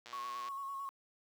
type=click train; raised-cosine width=0.2 ms; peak=-32 dBFS; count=52; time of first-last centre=0.06-0.485 s; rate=120 Hz
type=tone with vibrato; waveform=sine; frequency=1100 Hz; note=C#6; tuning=14 cents flat; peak=-39 dBFS; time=0.13-0.89 s; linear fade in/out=0 ms; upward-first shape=square; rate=9 Hz; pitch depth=22 cents each way
effects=high-pass 300 Hz 12 dB/octave + 10-bit